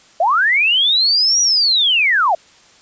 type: linear two-way sweep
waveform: sine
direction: up then down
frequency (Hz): 616 to 5840 to 616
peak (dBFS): -11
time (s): 0.2-2.35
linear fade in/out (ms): 5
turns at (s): 1.41
effects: white hiss -48 dBFS RMS until 2.81 s + resampled to 16000 Hz